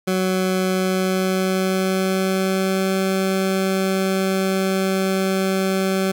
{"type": "tone with pitch glide", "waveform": "20% pulse", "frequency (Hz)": [186.5, 190.86], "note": ["F#3", "G3"], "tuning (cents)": [14, -46], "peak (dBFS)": -13, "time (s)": [0.07, 6.12], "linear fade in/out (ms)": 10, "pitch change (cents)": 40, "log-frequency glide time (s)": [0.69, 2.93], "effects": []}